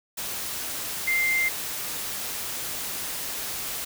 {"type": "tone in noise", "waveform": "sine", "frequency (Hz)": 2093, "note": "C7", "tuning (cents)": 0, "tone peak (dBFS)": -21, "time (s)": [1.07, 1.49], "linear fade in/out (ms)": 10, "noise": "white", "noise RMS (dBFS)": -32, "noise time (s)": [0.17, 3.85], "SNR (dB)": 8, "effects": []}